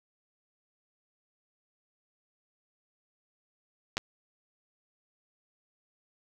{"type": "clicks", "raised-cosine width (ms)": 0.2, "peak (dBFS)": -13, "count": 2, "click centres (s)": [3.97, 3.979], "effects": []}